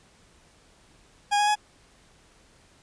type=tone with pitch steps; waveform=40% pulse; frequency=820 / 830 / 840.1 Hz; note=G#5 / G#5 / G#5; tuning=-22 / -1 / +20 cents; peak=-19 dBFS; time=1.31-1.556 s; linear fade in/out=20 ms; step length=82 ms; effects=pink hiss -58 dBFS RMS until 2.82 s + resampled to 22050 Hz